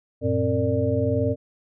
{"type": "tone cluster", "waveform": "sine", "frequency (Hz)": [94.8, 115.5, 265.2, 456.3, 590], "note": ["F#2", "A#2", "C4", "A#4", "D5"], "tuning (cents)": [43, -16, 23, -37, 8], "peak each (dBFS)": -26, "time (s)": [0.21, 1.36], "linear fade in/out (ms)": 50, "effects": []}